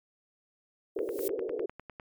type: noise with exponential growth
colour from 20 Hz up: violet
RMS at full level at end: -34 dBFS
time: 0.95-1.28 s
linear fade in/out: 2 ms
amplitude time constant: 70 ms
type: band-pass noise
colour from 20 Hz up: pink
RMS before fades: -33 dBFS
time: 0.96-1.66 s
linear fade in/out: 5 ms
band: 370 to 480 Hz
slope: 48 dB/octave
type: click train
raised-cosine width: 0.5 ms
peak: -28 dBFS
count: 11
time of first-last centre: 0.99-1.998 s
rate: 9.92 Hz
effects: MP3 96 kbps